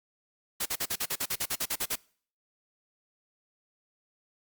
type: noise bursts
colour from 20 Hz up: white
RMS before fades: -30 dBFS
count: 14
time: 0.6-1.957 s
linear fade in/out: 10 ms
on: 57 ms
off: 43 ms
effects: noise-tail reverb RT60 0.5 s tail -24 dB re dry + Opus 48 kbps